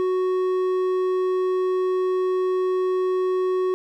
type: tone with hard clipping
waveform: sine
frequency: 370 Hz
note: F#4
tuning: in tune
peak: -21 dBFS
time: 0-3.74 s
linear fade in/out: 0 ms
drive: 6 dB
effects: none